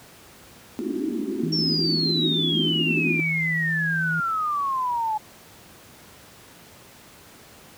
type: band-pass noise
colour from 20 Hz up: white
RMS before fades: -27 dBFS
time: 0.79-3.2 s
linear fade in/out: 0 ms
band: 210 to 380 Hz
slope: 96 dB/octave
type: tone with vibrato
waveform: sine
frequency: 162.8 Hz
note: E3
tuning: 21 cents flat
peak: -26 dBFS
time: 1.43-4.2 s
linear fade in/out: 2 ms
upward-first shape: triangle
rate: 8.9 Hz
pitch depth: 18 cents each way
type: exponential sweep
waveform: sine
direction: down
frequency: 5530 to 847 Hz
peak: -22 dBFS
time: 1.52-5.18 s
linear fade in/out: 10 ms
effects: pink hiss -48 dBFS RMS until 7.77 s + high-pass 80 Hz 12 dB/octave